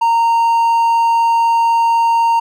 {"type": "tone", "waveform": "triangle", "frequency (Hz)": 924, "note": "A#5", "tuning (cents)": -16, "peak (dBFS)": -8, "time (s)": [0.01, 2.4], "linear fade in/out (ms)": 10, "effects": []}